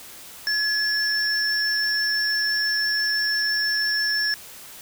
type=tone pair together; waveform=sine; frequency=1700 / 5397 Hz; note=G#6 / E8; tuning=+40 / +40 cents; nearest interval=octave + minor sixth; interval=2000 cents; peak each=-23 dBFS; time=0.47-4.34 s; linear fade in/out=0 ms; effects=white hiss -42 dBFS RMS until 4.81 s